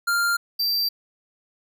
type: tone pair in turn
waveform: square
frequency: 1395 / 4692 Hz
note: F6 / D8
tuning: -2 / -2 cents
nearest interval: octave + major sixth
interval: 2100 cents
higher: second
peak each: -20 / -21 dBFS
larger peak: first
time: 0.07-0.37 / 0.59-0.89 s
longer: neither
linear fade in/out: 10 ms
effects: none